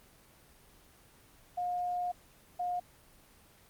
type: tone bursts at uneven times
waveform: sine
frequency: 714 Hz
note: F5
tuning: 38 cents sharp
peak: -31 dBFS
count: 2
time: 1.57-2.12 / 2.59-2.8 s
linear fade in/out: 10 ms
effects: pink hiss -60 dBFS RMS until 3.69 s + Opus 24 kbps